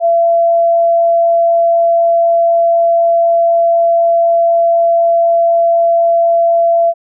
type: tone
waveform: sine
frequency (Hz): 676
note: E5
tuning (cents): +43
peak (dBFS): -7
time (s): 0-6.94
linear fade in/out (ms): 50
effects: none